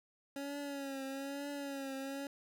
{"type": "tone with vibrato", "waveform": "25% pulse", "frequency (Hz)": 277.2, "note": "C#4", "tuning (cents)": 0, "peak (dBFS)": -36, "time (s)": [0.36, 2.27], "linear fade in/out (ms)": 2, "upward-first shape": "triangle", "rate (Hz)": 1.1, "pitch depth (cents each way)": 63, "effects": []}